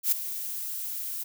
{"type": "noise with ADSR envelope", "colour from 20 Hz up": "violet", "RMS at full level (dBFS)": -21, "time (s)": [0.03, 1.24], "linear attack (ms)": 89, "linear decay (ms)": 10, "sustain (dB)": -13, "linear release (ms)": 12, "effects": []}